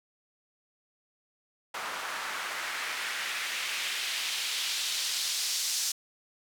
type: noise with band-pass filter sweep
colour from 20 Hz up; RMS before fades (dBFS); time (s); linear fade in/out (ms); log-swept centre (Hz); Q
white; -33; 1.74-5.92; 5; 1100 to 5700; 1.3
effects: none